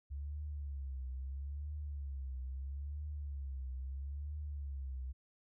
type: tone with vibrato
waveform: sine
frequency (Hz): 69.3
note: C#2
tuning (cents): 0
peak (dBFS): -39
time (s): 0.1-5.13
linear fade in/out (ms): 20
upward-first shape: triangle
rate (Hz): 0.76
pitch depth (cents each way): 140
effects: none